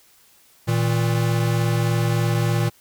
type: tone pair together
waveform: square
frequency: 116.19 / 159.5 Hz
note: A#2 / D#3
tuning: -5 / +43 cents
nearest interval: perfect fourth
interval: 548 cents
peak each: -20 / -24 dBFS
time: 0.67-2.7 s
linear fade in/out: 20 ms
effects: white hiss -55 dBFS RMS until 2.8 s